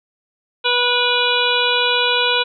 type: harmonic tone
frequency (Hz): 488.8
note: B4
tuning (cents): -18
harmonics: 1 / 2 / 3 / 5 / 6 / 7 / 8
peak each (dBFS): -22 / -22 / -22 / -22 / -22 / -22 / -22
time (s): 0.64-2.44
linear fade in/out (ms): 20
effects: none